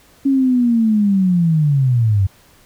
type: linear sweep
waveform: sine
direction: down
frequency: 277.2 to 92.9 Hz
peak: -11 dBFS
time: 0.25-2.27 s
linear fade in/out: 10 ms
effects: pink hiss -50 dBFS RMS until 2.65 s